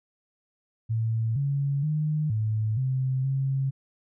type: tone with pitch steps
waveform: sine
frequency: 112.7 / 140.2 / 152.7 / 108.8 / 130.8 / 135.1 Hz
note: A2 / C#3 / D#3 / A2 / C3 / C#3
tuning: +42 / +20 / -32 / -19 / 0 / -44 cents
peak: -23 dBFS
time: 0.89-3.71 s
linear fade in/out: 20 ms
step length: 470 ms
effects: none